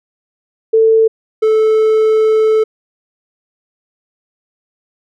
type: tone pair in turn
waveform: sine / triangle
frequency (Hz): 445.4 / 437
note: A4 / A4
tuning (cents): +21 / -12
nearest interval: unison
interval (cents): 33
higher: first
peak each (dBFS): -6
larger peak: neither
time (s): 0.73-1.08 / 1.42-2.64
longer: second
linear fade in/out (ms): 10
effects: none